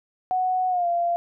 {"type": "tone with pitch glide", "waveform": "sine", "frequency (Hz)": [740, 690.4], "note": ["F#5", "F5"], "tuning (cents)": [0, -20], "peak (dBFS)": -20, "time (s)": [0.31, 1.16], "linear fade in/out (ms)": 0, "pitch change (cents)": -120, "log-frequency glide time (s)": [0.69, 0.87], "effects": []}